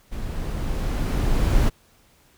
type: noise with level ramp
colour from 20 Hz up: brown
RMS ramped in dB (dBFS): -30 to -17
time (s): 0.11-1.7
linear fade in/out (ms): 20
effects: pink hiss -58 dBFS RMS until 2.37 s